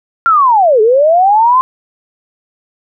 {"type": "linear two-way sweep", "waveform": "sine", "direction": "down then up", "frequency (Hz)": [1396.9, 415.3, 1056], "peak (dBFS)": -5, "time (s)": [0.26, 1.61], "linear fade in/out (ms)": 0, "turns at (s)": 0.81, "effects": []}